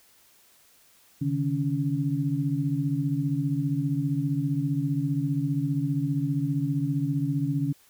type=tone cluster; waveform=sine; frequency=137.9 / 153 / 280.1 Hz; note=C#3 / D#3 / C#4; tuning=-9 / -29 / +18 cents; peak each=-28 dBFS; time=1.21-7.73 s; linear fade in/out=10 ms; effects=white hiss -59 dBFS RMS until 7.89 s